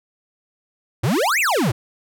square exponential two-way sweep, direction up then down, 98 to 2794 to 98 Hz, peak -17 dBFS, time 1.03-1.72 s, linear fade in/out 10 ms, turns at 1.4 s, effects none

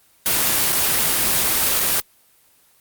white noise with dropouts, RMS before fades -18 dBFS, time 0.26-2 s, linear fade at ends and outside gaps 0 ms, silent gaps 0.724-0.728 / 1.801-1.804 s, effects white hiss -56 dBFS RMS until 2.8 s + Opus 24 kbps

